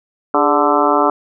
harmonic tone with a mistuned harmonic, 146.83 Hz, D3, in tune, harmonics 2 / 3 / 4 / 5 / 6 / 7 / 8 / 9, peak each -19 / -19 / -19 / -19 / -19 / -19 / -19 / -19 dBFS, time 0.34-1.1 s, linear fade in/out 2 ms, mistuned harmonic 3, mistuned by -100 cents, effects none

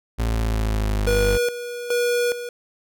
35% pulse linear sweep, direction down, 57.1 to 49 Hz, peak -18 dBFS, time 0.18-1.38 s, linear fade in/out 20 ms
square tone with tremolo, 482.7 Hz, B4, 40 cents flat, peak -19 dBFS, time 1.07-2.49 s, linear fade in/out 2 ms, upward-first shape square, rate 1.2 Hz, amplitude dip 70%
effects none

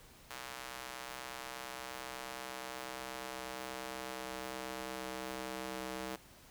square tone with high-pass filter sweep, 64.2 Hz, C2, 32 cents flat, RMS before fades -44 dBFS, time 0.3-6.16 s, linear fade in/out 5 ms, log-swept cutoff 990 to 320 Hz, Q 0.73, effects pink hiss -59 dBFS RMS until 6.5 s

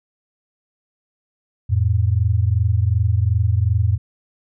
sine tone pair together, 87.31 / 110 Hz, F2 / A2, 0 / 0 cents, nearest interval major third, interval 400 cents, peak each -17 dBFS, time 1.69-3.98 s, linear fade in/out 20 ms, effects none

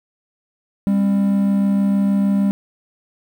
triangle tone pair together, 199.2 / 265.7 Hz, G3 / C4, +28 / +27 cents, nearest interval perfect fourth, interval 499 cents, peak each -12 / -23 dBFS, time 0.87-2.51 s, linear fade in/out 0 ms, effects 8-bit

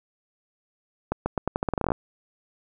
accelerating click train, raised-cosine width 1 ms, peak -10 dBFS, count 15, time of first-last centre 1.12-1.919 s, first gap 140 ms, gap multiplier 0.84, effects none

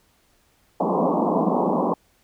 pink band-pass noise, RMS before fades -21 dBFS, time 0.8-1.94 s, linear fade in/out 5 ms, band 170 to 1100 Hz, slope 96 dB/octave, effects pink hiss -62 dBFS RMS until 2.23 s

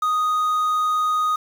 triangle tone with quantisation, 1244.5 Hz, D#6, in tune, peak -16 dBFS, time 0.02-1.36 s, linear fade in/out 5 ms, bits 7, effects none

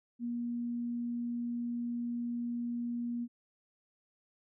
sine tone, 238.4 Hz, A#3, 39 cents sharp, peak -33 dBFS, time 0.19-3.28 s, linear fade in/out 50 ms, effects none

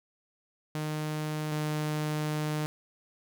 sawtooth tone pair in turn, 153.3 / 152.24 Hz, D#3 / D#3, -25 / -37 cents, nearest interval unison, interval 12 cents, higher first, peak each -27 / -25 dBFS, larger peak second, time 0.75-1.52 / 1.52-2.66 s, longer second, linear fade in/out 0 ms, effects none

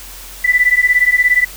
sine beating tone pair, 1975.5 / 1992.5 Hz, B6 / B6, 0 / +15 cents, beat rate 17 Hz, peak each -12 dBFS, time 0.44-1.45 s, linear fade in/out 10 ms, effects added 44 Hz sine -36 dBFS peak until 1.56 s + white hiss -34 dBFS RMS until 1.56 s

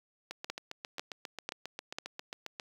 two click trains, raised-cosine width 0.2 ms, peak -22 / -18 dBFS, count 18 / 4, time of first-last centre 0.31-2.598 / 0.5-1.985 s, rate 7.43 / 2.02 Hz, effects high-pass 200 Hz 12 dB/octave + 8-bit

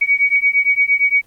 sine beating tone pair, 2250 / 2258.7 Hz, C#7 / C#7, +25 / +32 cents, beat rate 8.7 Hz, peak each -15 dBFS, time 0.01-1.22 s, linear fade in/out 10 ms, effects pink hiss -54 dBFS RMS until 1.26 s + Opus 48 kbps

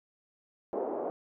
pink band-pass noise, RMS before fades -34 dBFS, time 0.73-1.1 s, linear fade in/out 0 ms, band 340 to 730 Hz, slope 24 dB/octave, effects none

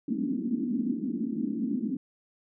white band-pass noise, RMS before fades -30 dBFS, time 0.08-1.97 s, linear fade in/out 5 ms, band 210 to 280 Hz, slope 48 dB/octave, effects none

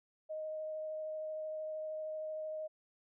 sine tone with vibrato, 623 Hz, D#5, 2 cents sharp, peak -38 dBFS, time 0.29-2.68 s, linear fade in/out 20 ms, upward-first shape triangle, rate 13 Hz, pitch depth 10 cents each way, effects none

